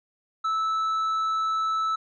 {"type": "tone with tanh clipping", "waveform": "sine", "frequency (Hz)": 1310, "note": "E6", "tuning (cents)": -11, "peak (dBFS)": -24, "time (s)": [0.44, 1.96], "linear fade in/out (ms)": 10, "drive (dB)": 5, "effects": []}